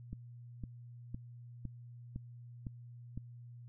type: click train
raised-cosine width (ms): 5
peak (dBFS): -29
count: 7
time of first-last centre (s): 0.13-3.176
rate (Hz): 1.97
effects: added 120 Hz sine -49 dBFS peak until 3.68 s